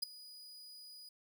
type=tone with ADSR envelope; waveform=40% pulse; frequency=4933 Hz; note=D#8; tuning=16 cents flat; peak=-29 dBFS; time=0.02-1.09 s; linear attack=12 ms; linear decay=8 ms; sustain=-21 dB; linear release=4 ms; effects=none